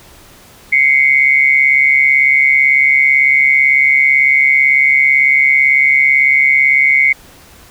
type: tone pair together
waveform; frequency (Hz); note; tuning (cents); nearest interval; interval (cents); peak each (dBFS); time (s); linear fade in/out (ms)
sine; 2079 / 2217; C7 / C#7; -12 / 0; minor second; 112; -10; 0.72-7.13; 10
effects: pink hiss -41 dBFS RMS until 7.7 s